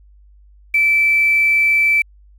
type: tone with quantisation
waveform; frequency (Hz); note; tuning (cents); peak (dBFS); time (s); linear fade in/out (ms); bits
sine; 2323; D7; -20; -11; 0.74-2.02; 5; 6
effects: added 50 Hz sine -44 dBFS peak until 2.38 s